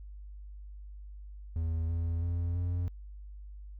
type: tone with pitch steps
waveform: triangle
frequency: 81.7 / 83.8 / 85.96 / 88.17 Hz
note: E2 / E2 / F2 / F2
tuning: -15 / +29 / -27 / +17 cents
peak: -27 dBFS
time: 1.56-2.88 s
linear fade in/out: 0 ms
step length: 330 ms
effects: added 50 Hz sine -43 dBFS peak until 3.79 s